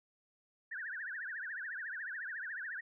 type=tone with vibrato; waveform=sine; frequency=1661.2 Hz; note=G#6; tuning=in tune; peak=-39 dBFS; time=0.71-2.81 s; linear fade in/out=10 ms; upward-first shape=triangle; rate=14 Hz; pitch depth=250 cents each way; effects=none